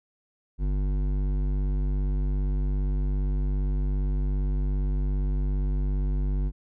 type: tone with hard clipping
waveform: sine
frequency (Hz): 48.73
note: G1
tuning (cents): -10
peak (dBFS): -25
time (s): 0.58-6.52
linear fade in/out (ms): 50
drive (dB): 12
effects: none